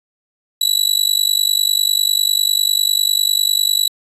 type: tone with amplitude modulation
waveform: sawtooth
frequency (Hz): 3930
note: B7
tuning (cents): -9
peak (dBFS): -6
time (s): 0.61-3.88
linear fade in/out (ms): 5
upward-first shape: sine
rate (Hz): 50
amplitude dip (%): 100
effects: resampled to 32000 Hz